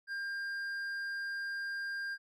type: tone with hard clipping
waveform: sine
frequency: 1600 Hz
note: G6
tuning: 35 cents sharp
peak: -37 dBFS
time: 0.07-2.18 s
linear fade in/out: 50 ms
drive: 5 dB
effects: none